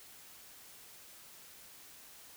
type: silence
effects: white hiss -55 dBFS RMS until 2.36 s